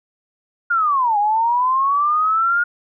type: linear two-way sweep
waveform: sine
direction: down then up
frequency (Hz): 1433 to 810 to 1433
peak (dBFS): -14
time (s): 0.7-2.64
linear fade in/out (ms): 10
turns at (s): 1.18
effects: none